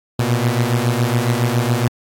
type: beating tone pair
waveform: sawtooth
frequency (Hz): 116.54 / 123.74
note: A#2 / B2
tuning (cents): 0 / +4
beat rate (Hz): 7.2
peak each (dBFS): -14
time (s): 0.19-1.88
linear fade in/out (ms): 5
effects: AAC 64 kbps